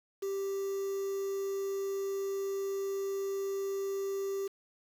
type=tone with quantisation; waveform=triangle; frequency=392 Hz; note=G4; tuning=in tune; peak=-30 dBFS; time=0.22-4.48 s; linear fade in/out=10 ms; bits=8; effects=none